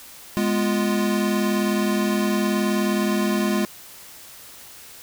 square chord, F diminished, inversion first, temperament equal, 207.7 / 246.9 / 349.2 Hz, Ab3 / Cb4 / F4, 0 / 0 / 0 cents, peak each -22 / -28 / -26 dBFS, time 0.37-3.65 s, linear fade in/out 0 ms, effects white hiss -43 dBFS RMS until 5.02 s

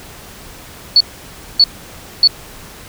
sine tone bursts, 4435 Hz, C#8, in tune, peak -4 dBFS, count 3, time 0.96-2.275 s, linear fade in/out 2 ms, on 45 ms, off 590 ms, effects pink hiss -36 dBFS RMS until 2.88 s

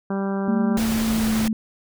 harmonic tone, 196 Hz, G3, in tune, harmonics 1 / 2 / 3 / 4 / 5 / 6 / 7 / 8, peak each -23 / -29 / -33 / -35 / -37 / -39 / -40 / -41 dBFS, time 0.1-0.78 s, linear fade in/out 5 ms
sine tone with pitch glide, 223.2 to 219.9 Hz, A3 to A3, +25 to -1 cents, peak -19 dBFS, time 0.48-1.53 s, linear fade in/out 2 ms, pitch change -26 cents, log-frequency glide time 1.05-1.29 s
pink noise, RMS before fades -28 dBFS, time 0.77-1.48 s, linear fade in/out 2 ms
effects none

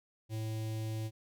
square tone with notch filter, 110 Hz, A2, in tune, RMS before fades -37 dBFS, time 0.29-1.11 s, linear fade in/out 50 ms, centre 1300 Hz, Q 0.71, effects none

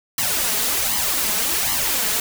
white noise with flanger, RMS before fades -21 dBFS, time 0.18-2.2 s, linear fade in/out 2 ms, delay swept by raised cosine 0.97 to 4.77 ms, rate 1.3 Hz, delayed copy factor +0.75, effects none

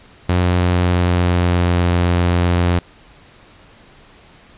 sawtooth tone with pitch glide, 89.5 to 87.71 Hz, F2 to F2, +43 to +8 cents, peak -9 dBFS, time 0.29-2.79 s, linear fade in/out 5 ms, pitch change -35 cents, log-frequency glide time 0.46-1.84 s, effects pink hiss -46 dBFS RMS until 4.57 s + resampled to 8000 Hz

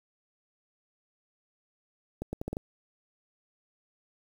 accelerating click train, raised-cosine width 2 ms, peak -20 dBFS, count 6, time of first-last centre 2.22-2.569 s, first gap 110 ms, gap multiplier 0.77, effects 8-bit

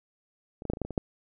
clicks, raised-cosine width 2 ms, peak -27 / -21 / -15 / -16 / -25 / -16 / -23 / -22 / -12 dBFS, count 9, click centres 0.621 / 0.653 / 0.7 / 0.735 / 0.771 / 0.817 / 0.85 / 0.907 / 0.978 s, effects none

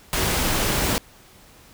pink noise, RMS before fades -22 dBFS, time 0.13-0.98 s, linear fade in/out 0 ms, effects pink hiss -50 dBFS RMS until 1.73 s

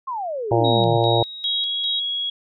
sine exponential sweep, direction down, 1100 to 132.5 Hz, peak -24 dBFS, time 0.07-0.98 s, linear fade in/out 10 ms
harmonic tone, 116 Hz, A#2, 8 cents flat, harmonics 1 / 3 / 4 / 5 / 6 / 7 / 8, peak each -21 / -23 / -23 / -23 / -24 / -24 / -28 dBFS, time 0.51-1.23 s, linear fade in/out 5 ms
sine tone with tremolo, 3800 Hz, A#7, 33 cents sharp, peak -23 dBFS, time 0.64-2 s, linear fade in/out 10 ms, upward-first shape square, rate 2.5 Hz, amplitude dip 65%
sine tone, 3322 Hz, G#7, in tune, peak -22 dBFS, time 1.44-2.3 s, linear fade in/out 5 ms
effects none

